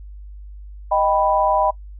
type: chord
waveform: sine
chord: Eb augmented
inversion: none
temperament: equal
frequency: 622.3 / 784 / 987.8 Hz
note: Eb5 / G5 / B5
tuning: 0 / 0 / 0 cents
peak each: -19 dBFS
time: 0.91-1.71 s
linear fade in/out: 10 ms
effects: noise-tail reverb RT60 0.1 s tail -20 dB re dry + added 50 Hz sine -34 dBFS peak until 1.99 s